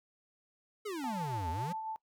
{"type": "exponential two-way sweep", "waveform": "square", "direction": "down then up", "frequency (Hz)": [444.2, 77.78, 190.1], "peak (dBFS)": -37, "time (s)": [0.85, 1.73], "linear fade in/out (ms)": 10, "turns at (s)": 1.5}
{"type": "tone with tremolo", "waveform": "sine", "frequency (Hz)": 880, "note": "A5", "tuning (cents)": 0, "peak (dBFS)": -35, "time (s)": [1.04, 1.96], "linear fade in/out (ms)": 0, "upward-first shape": "sine", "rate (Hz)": 7.3, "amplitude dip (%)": 35}
{"effects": ["noise-tail reverb RT60 0.1 s tail -22 dB re dry"]}